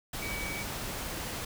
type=tone in noise; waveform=sine; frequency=2275 Hz; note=C#7; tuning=44 cents sharp; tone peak=-37 dBFS; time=0.22-0.63 s; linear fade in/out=5 ms; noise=pink; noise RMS=-37 dBFS; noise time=0.13-1.45 s; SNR=-3 dB; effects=none